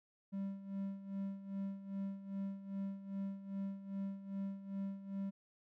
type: tone with tremolo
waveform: triangle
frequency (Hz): 196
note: G3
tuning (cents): 0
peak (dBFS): -35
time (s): 0.32-5.31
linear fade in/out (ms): 20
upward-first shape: sine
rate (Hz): 2.5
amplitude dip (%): 75
effects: none